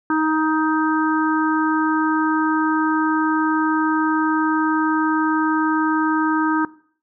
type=harmonic tone; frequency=313.3 Hz; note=D#4; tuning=12 cents sharp; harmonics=1 / 3 / 4 / 5; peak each=-18 / -23 / -24 / -25 dBFS; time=0.1-6.65 s; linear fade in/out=2 ms; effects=noise-tail reverb RT60 0.5 s tail -19 dB re dry